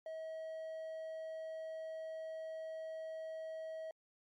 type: tone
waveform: triangle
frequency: 640 Hz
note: D#5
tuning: 49 cents sharp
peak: -40 dBFS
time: 0.06-3.91 s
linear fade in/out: 2 ms
effects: MP3 64 kbps